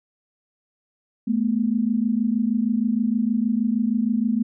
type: tone pair together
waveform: sine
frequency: 215.9 / 242.3 Hz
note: A3 / B3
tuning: -33 / -33 cents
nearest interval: major second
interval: 200 cents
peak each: -21 / -22 dBFS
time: 1.27-4.43 s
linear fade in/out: 10 ms
effects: none